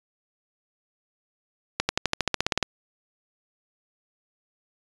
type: accelerating click train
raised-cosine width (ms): 0.2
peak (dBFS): -4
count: 13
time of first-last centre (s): 1.8-2.627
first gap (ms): 90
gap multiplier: 0.95
effects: resampled to 22050 Hz